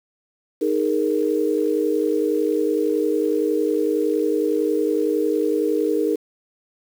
sine chord, D# suspended fourth, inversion none, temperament equal, 311.1 / 415.3 / 466.2 Hz, D#4 / G#4 / A#4, 0 / 0 / 0 cents, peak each -22 dBFS, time 0.61-6.16 s, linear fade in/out 10 ms, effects 7-bit

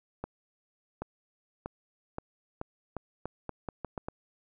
accelerating click train, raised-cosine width 1 ms, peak -21 dBFS, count 12, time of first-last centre 0.24-4.085 s, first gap 780 ms, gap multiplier 0.82, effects none

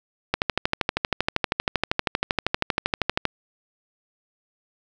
click train, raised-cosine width 0.3 ms, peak -4 dBFS, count 38, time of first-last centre 0.34-3.253 s, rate 12.7 Hz, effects none

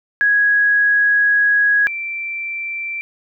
sine tone pair in turn, 1661.2 / 2345 Hz, G#6 / D7, 0 / -3 cents, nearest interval tritone, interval 597 cents, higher second, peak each -11 / -22 dBFS, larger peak first, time 0.21-1.87 / 1.87-3.01 s, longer first, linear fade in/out 0 ms, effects none

